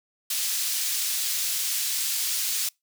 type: high-pass noise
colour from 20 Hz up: pink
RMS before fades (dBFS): -27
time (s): 0.3-2.69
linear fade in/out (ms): 5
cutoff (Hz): 4200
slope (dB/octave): 12
effects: noise-tail reverb RT60 0.2 s tail -26 dB re dry